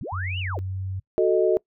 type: linear two-way sweep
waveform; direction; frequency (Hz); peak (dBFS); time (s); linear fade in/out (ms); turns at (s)
sine; up then down; 65.3 to 3000 to 277.8; -30; 0.01-0.59; 0; 0.39
type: tone with pitch glide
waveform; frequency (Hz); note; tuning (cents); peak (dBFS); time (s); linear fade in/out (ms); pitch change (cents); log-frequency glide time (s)
sine; 92.7 to 94.92; F#2 to F#2; +4 to +45; -27; 0.12-1; 10; +41; 0.46-0.76
type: chord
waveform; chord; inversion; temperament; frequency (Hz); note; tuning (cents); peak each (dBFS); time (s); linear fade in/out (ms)
sine; D# diminished; first; equal; 370 / 440 / 622.3; F#4 / A4 / D#5; 0 / 0 / 0; -20 / -21 / -23; 1.18-1.57; 0
effects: noise-tail reverb RT60 0.1 s tail -24 dB re dry